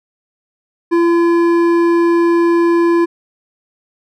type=tone with hard clipping; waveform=sine; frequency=340 Hz; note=F4; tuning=46 cents flat; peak=-11 dBFS; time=0.91-3.06 s; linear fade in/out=20 ms; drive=10 dB; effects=none